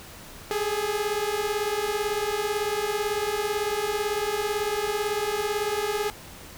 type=beating tone pair; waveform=sawtooth; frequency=408.4 / 426.4 Hz; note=G#4 / G#4; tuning=-29 / +46 cents; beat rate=18 Hz; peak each=-24 dBFS; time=0.51-6.1 s; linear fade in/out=0 ms; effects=pink hiss -44 dBFS RMS until 6.57 s